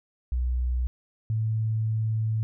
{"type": "tone pair in turn", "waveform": "sine", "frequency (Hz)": [61.9, 110.29], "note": ["B1", "A2"], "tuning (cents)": [5, 5], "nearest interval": "minor seventh", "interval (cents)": 1000, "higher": "second", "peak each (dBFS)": -23, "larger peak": "neither", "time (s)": [[0.32, 0.87], [1.3, 2.43]], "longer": "second", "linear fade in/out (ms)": 0, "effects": []}